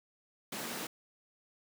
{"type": "high-pass noise", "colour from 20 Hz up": "pink", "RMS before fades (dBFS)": -40, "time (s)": [0.52, 0.87], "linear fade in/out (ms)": 5, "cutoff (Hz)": 180, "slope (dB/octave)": 24, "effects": []}